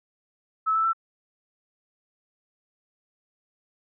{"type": "tone with pitch steps", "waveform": "sine", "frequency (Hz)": [1300, 1318.1, 1336.5], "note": ["E6", "E6", "E6"], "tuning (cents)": [-24, -1, 23], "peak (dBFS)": -20, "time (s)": [0.66, 0.933], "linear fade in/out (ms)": 20, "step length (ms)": 91, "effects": []}